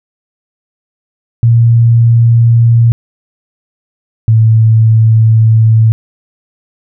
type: tone pair in turn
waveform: sine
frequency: 116.54 / 111.5 Hz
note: A#2 / A2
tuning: 0 / +23 cents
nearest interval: minor second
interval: 77 cents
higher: first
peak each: -3 dBFS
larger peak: neither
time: 1.43-2.92 / 4.28-5.92 s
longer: second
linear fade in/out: 0 ms
effects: none